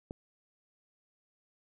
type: click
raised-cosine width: 2 ms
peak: -26 dBFS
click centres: 0.109 s
effects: none